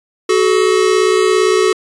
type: tone pair together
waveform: square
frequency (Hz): 373.6 / 431.2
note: F#4 / A4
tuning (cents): +17 / -35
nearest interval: major second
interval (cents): 248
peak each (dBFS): -13 / -14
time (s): 0.29-1.73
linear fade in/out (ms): 5
effects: resampled to 22050 Hz